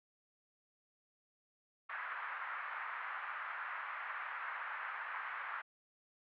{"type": "band-pass noise", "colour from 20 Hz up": "pink", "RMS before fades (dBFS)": -43, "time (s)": [1.89, 5.62], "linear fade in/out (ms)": 10, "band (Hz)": [1100, 1900], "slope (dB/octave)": 24, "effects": ["low-pass 3000 Hz 12 dB/octave"]}